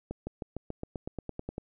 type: accelerating click train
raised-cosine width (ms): 2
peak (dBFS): -22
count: 13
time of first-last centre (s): 0.11-1.581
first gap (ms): 160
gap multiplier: 0.95
effects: none